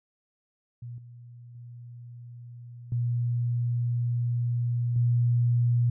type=tone with level steps; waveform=sine; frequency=120 Hz; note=B2; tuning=49 cents flat; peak=-36 / -44 / -41 / -24 / -20 dBFS; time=0.82-5.9 s; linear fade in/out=5 ms; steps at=0.98 / 1.55 / 2.92 / 4.96 s; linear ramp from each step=2 ms; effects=none